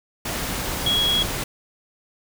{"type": "tone in noise", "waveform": "sine", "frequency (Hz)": 3322, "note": "G#7", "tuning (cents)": 0, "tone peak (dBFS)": -18, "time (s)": [0.86, 1.23], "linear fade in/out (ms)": 5, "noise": "pink", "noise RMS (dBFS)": -27, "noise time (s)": [0.25, 1.44], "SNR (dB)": 6, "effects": []}